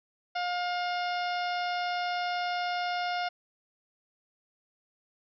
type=harmonic tone with a mistuned harmonic; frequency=711 Hz; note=F5; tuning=31 cents sharp; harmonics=1 / 2 / 3 / 4 / 5 / 6 / 7 / 8; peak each=-30 / -36 / -40 / -42 / -44 / -46 / -47 / -48 dBFS; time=0.35-3.29 s; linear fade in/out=10 ms; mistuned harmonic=8; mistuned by=-78 cents; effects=none